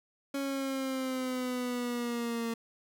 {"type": "exponential sweep", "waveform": "30% pulse", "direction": "down", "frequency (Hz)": [277.7, 229.1], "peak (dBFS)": -29, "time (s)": [0.34, 2.54], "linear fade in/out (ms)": 5, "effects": []}